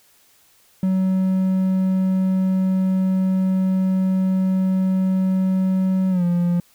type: tone with pitch glide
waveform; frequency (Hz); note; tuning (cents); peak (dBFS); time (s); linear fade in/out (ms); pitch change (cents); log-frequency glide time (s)
triangle; 188.1 to 174.49; F#3 to F3; +29 to -1; -14; 0.83-6.6; 2; -130; 6.1-6.24
effects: white hiss -56 dBFS RMS until 6.74 s